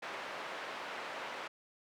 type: band-pass noise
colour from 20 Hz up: pink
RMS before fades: -43 dBFS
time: 0.02-1.48 s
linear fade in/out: 10 ms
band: 590 to 2500 Hz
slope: 12 dB/octave
effects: none